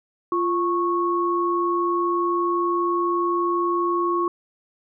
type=tone pair together; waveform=sine; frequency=347.1 / 1102 Hz; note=F4 / C#6; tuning=-11 / -11 cents; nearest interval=octave + minor sixth; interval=2000 cents; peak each=-22 dBFS; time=0.32-4.28 s; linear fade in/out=2 ms; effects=none